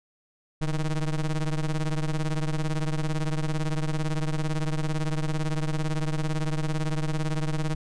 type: ring-modulated tone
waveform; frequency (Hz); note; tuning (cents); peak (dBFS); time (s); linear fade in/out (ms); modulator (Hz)
square; 79; D#2; +27; -22; 0.61-7.75; 5; 70.1
effects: resampled to 22050 Hz